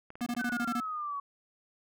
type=clicks; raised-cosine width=0.5 ms; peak=-31 dBFS; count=12; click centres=0.104 / 0.155 / 0.208 / 0.251 / 0.303 / 0.349 / 0.412 / 0.443 / 0.496 / 0.526 / 0.622 / 0.676 s
type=tone bursts; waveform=square; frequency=240.1 Hz; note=B3; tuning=49 cents flat; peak=-31 dBFS; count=8; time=0.21-0.803 s; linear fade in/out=5 ms; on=54 ms; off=23 ms
type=exponential sweep; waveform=sine; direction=down; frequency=1539 to 1115 Hz; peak=-33 dBFS; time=0.39-1.2 s; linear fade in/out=5 ms
effects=none